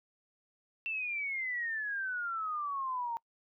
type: exponential sweep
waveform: sine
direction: down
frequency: 2700 to 913 Hz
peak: -33 dBFS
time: 0.86-3.17 s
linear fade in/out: 0 ms
effects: noise-tail reverb RT60 0.1 s tail -25 dB re dry